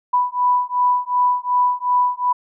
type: beating tone pair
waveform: sine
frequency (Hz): 987.8 / 990.5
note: B5 / B5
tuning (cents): 0 / +5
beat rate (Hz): 2.7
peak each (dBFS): -18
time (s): 0.13-2.33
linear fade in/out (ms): 10
effects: none